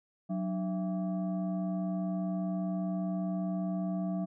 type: tone with frequency modulation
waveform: sine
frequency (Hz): 185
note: F#3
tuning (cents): 0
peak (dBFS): -30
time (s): 0.29-4.26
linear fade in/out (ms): 20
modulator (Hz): 485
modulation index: 0.72
effects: none